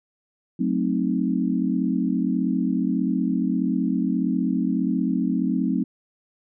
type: chord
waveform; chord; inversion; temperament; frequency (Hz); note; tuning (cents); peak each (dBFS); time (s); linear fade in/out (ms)
sine; F# diminished seventh; none; equal; 185 / 220 / 261.6 / 311.1; F#3 / A3 / C4 / Eb4; 0 / 0 / 0 / 0; -25 / -26 / -24 / -28; 0.59-5.84; 10
effects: none